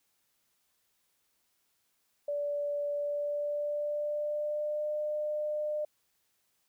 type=tone with pitch glide; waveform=sine; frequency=580 to 602.2 Hz; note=D5 to D5; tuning=-22 to +43 cents; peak=-30 dBFS; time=2.28-5.85 s; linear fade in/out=5 ms; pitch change=+65 cents; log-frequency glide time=2.93-4.91 s; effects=white hiss -75 dBFS RMS until 6.68 s